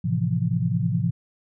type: chord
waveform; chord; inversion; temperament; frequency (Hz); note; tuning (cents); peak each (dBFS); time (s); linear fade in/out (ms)
sine; F major seventh; first; equal; 110 / 130.81 / 164.81 / 174.61; A2 / C3 / E3 / F3; 0 / 0 / 0 / 0; -26; 0.04-1.11; 10
effects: none